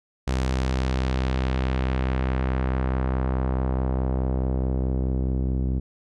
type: tone with low-pass filter sweep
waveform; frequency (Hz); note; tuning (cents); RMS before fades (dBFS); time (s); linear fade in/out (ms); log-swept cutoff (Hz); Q
sawtooth; 64.7; C2; -19; -24; 0.27-5.8; 10; 7400 to 280; 0.97
effects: none